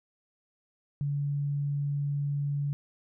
sine tone, 143.1 Hz, D3, 45 cents flat, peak -27 dBFS, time 1.01-2.73 s, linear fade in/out 0 ms, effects none

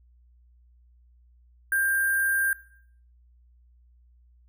sine tone with sample-and-hold, 1591 Hz, G6, 25 cents sharp, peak -21 dBFS, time 1.72-2.53 s, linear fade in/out 2 ms, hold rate 11025 Hz, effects noise-tail reverb RT60 0.6 s tail -19 dB re dry + added 60 Hz sine -55 dBFS peak until 4.48 s

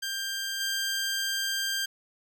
15% pulse tone with level steps, 1587 Hz, G6, 21 cents sharp, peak -24 / -21 dBFS, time 0.02-1.86 s, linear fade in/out 10 ms, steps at 0.6 s, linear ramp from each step 10 ms, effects none

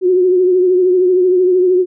sine tone with vibrato, 365.4 Hz, F#4, 22 cents flat, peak -8 dBFS, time 0.01-1.86 s, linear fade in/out 50 ms, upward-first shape triangle, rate 13 Hz, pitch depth 56 cents each way, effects none

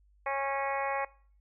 harmonic tone, 274.8 Hz, C#4, 15 cents flat, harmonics 2 / 3 / 4 / 5 / 6 / 7 / 8 / 9, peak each -35 / -34 / -36 / -46 / -43 / -39 / -40 / -45 dBFS, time 0.26-1.05 s, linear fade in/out 5 ms, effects noise-tail reverb RT60 0.5 s tail -23 dB re dry + added 50 Hz sine -61 dBFS peak until 1.4 s

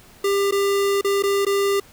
square tone with dropouts, 398.4 Hz, G4, 28 cents sharp, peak -18 dBFS, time 0.24-1.8 s, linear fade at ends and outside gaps 5 ms, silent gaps 0.511-0.522 / 1.012-1.045 / 1.225-1.235 / 1.451-1.465 s, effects pink hiss -49 dBFS RMS until 1.92 s

